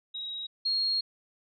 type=tone pair in turn; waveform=sine; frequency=3819 / 4270 Hz; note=A#7 / C8; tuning=+41 / +34 cents; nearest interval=major second; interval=193 cents; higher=second; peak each=-34 / -25 dBFS; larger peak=second; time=0.14-0.47 / 0.65-1.01 s; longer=second; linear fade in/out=10 ms; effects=none